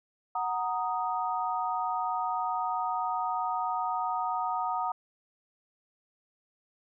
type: chord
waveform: sine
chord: D# minor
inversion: first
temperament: equal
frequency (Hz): 740 / 932.3 / 1244.5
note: F#5 / A#5 / D#6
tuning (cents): 0 / 0 / 0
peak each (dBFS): -32 / -32 / -33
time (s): 0.35-4.92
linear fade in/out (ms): 5
effects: none